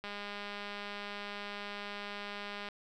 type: click train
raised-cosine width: 0.3 ms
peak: -26 dBFS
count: 541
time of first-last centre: 0.04-2.687 s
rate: 204 Hz
effects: none